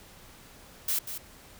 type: noise with echo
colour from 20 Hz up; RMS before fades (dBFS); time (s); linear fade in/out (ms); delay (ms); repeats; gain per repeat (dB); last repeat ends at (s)
blue; -28; 0.88-0.99; 5; 190; 1; -9; 1.18
effects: pink hiss -52 dBFS RMS until 1.59 s